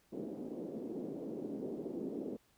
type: band-pass noise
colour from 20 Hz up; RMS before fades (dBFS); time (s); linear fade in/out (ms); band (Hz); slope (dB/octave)
pink; -42; 0.12-2.37; 10; 230 to 440; 24
effects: pink hiss -71 dBFS RMS until 2.57 s